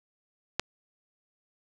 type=click; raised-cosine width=0.2 ms; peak=-8 dBFS; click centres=0.596 s; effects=none